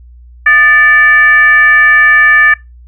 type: tone with frequency modulation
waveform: sine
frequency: 1760 Hz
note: A6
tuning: in tune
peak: -3 dBFS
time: 0.46-2.54 s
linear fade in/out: 5 ms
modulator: 540 Hz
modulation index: 0.56
effects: noise-tail reverb RT60 0.2 s tail -21 dB re dry + added 60 Hz sine -33 dBFS peak until 2.87 s